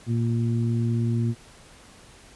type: harmonic tone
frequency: 116.54 Hz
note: A#2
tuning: in tune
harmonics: 1 / 2 / 3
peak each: -22 / -27 / -35 dBFS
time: 0.06-1.35 s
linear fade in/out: 50 ms
effects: pink hiss -50 dBFS RMS until 2.35 s + resampled to 24000 Hz